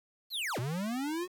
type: linear two-way sweep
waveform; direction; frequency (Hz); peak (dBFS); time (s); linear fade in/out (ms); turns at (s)
square; down then up; 4435 to 112.8 to 372.1; -33; 0.3-1.28; 50; 0.59
effects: 10-bit